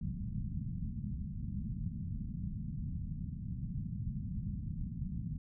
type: low-pass noise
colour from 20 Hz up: white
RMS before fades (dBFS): -39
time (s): 0.01-5.38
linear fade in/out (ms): 5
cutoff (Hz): 210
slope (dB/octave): 48
effects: none